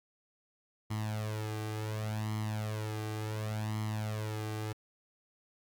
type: tone with flanger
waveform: sawtooth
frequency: 107.8 Hz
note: A2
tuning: 35 cents flat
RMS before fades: -36 dBFS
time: 0.9-4.73 s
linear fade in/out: 10 ms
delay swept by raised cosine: 0.96 to 2.56 ms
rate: 0.69 Hz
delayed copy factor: +0.75
effects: Opus 48 kbps